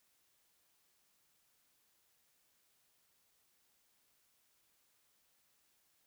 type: silence
effects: white hiss -75 dBFS RMS until 6.06 s